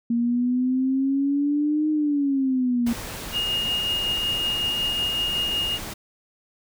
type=exponential two-way sweep; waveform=sine; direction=up then down; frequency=233.1 to 308.5 to 233.1 Hz; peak=-19 dBFS; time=0.1-2.93 s; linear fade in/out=5 ms; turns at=1.9 s
type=noise; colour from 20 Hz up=pink; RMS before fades=-34 dBFS; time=2.86-5.94 s; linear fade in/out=10 ms
type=tone with tremolo; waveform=sine; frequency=2849 Hz; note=F7; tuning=34 cents sharp; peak=-21 dBFS; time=3.32-5.79 s; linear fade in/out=50 ms; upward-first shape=triangle; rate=5.4 Hz; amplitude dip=30%
effects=none